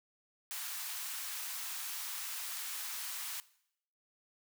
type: high-pass noise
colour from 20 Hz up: white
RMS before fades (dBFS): -41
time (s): 0.51-3.4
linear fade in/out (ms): 0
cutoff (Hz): 890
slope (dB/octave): 24
effects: noise-tail reverb RT60 0.7 s tail -19 dB re dry